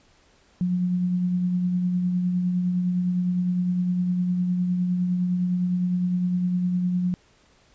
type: tone with tremolo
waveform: sine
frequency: 179.7 Hz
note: F3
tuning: 50 cents sharp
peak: -19 dBFS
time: 0.61-7.14 s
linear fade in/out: 0 ms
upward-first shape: triangle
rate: 9.8 Hz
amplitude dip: 35%
effects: pink hiss -59 dBFS RMS until 7.74 s + resampled to 16000 Hz